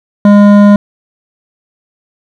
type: tone with hard clipping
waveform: sine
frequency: 204.4 Hz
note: G#3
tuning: 27 cents flat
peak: -3 dBFS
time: 0.25-0.76 s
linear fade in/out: 2 ms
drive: 12 dB
effects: none